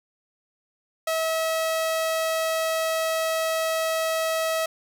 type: tone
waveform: sawtooth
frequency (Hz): 645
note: E5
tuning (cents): -38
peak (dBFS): -19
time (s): 1.07-4.66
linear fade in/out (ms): 5
effects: none